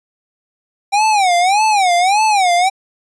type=tone with vibrato; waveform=square; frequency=780 Hz; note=G5; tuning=9 cents flat; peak=-11 dBFS; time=0.92-2.7 s; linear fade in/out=20 ms; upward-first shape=sine; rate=1.7 Hz; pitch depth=200 cents each way; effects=resampled to 22050 Hz